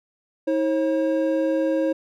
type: tone pair together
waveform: triangle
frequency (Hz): 319.7 / 538.8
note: D#4 / C#5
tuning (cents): +47 / -49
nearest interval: major sixth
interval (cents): 904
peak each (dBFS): -20 / -20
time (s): 0.47-1.93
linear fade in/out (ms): 10
effects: none